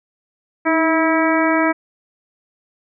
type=harmonic tone with a mistuned harmonic; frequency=324.4 Hz; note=E4; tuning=28 cents flat; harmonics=1 / 2 / 3 / 4 / 5 / 6 / 7; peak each=-17 / -20 / -22 / -23 / -24 / -25 / -25 dBFS; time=0.65-1.73 s; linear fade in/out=20 ms; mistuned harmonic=1; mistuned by=-42 cents; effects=none